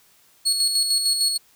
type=tone with tremolo; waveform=30% pulse; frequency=4349 Hz; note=C#8; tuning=34 cents flat; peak=-14 dBFS; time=0.45-1.38 s; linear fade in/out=20 ms; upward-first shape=square; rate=6.6 Hz; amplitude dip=45%; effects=white hiss -57 dBFS RMS until 1.55 s